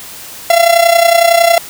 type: tone with amplitude modulation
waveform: 45% pulse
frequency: 680 Hz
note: F5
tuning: 46 cents flat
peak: -3 dBFS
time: 0.5-1.58 s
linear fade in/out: 2 ms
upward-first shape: sine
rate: 30.9 Hz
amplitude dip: 70%
effects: white hiss -30 dBFS RMS until 1.69 s